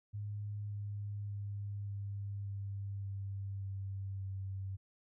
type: tone with pitch steps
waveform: sine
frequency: 103.4 / 102.39 / 101.39 / 100.4 / 99.42 / 98.45 / 97.48 / 96.53 Hz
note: G#2 / G#2 / G#2 / G2 / G2 / G2 / G2 / G2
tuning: -7 / -24 / -41 / +42 / +25 / +8 / -9 / -26 cents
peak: -38 dBFS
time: 0.13-4.77 s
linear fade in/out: 20 ms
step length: 580 ms
effects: none